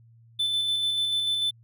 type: tone with tremolo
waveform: triangle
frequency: 3520 Hz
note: A7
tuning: in tune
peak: -21 dBFS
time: 0.39-1.51 s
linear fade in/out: 10 ms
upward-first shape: square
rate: 6.8 Hz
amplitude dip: 25%
effects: added 115 Hz sine -52 dBFS peak until 1.63 s